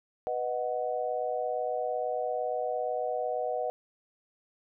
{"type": "chord", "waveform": "sine", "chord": "B major", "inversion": "none", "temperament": "equal", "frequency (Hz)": [493.9, 622.3, 740], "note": ["B4", "D#5", "F#5"], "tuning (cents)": [0, 0, 0], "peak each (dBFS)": -33, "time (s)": [0.27, 3.7], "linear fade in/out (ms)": 0, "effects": []}